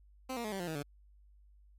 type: tone with pitch steps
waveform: 15% pulse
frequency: 260 / 235.7 / 213.6 / 193.66 / 175.55 / 159.13 / 144.24 Hz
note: C4 / A#3 / G#3 / G3 / F3 / D#3 / D3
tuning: -11 / +19 / +49 / -21 / +9 / +39 / -31 cents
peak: -30 dBFS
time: 0.29-0.829 s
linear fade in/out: 10 ms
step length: 77 ms
effects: added 50 Hz sine -58 dBFS peak until 1.78 s + MP3 64 kbps